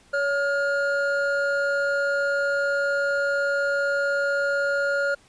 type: tone pair together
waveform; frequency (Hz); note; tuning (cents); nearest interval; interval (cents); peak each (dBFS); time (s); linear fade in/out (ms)
triangle; 563 / 1418.7; C#5 / F6; +27 / +27; octave + major third; 1600; -22; 0.13-5.15; 10
effects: pink hiss -56 dBFS RMS until 5.28 s + resampled to 22050 Hz